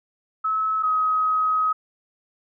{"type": "tone pair in turn", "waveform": "sine", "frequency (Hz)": [1294, 1265.9], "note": ["E6", "D#6"], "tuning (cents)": [-32, 30], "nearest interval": "unison", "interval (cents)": 38, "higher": "first", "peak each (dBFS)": [-20, -18], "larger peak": "second", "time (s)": [[0.44, 0.83], [0.83, 1.73]], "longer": "second", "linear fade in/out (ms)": 10, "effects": []}